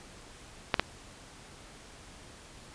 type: clicks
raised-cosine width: 0.3 ms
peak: -7 dBFS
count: 2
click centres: 0.742 / 0.796 s
effects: pink hiss -51 dBFS RMS until 2.74 s + resampled to 22050 Hz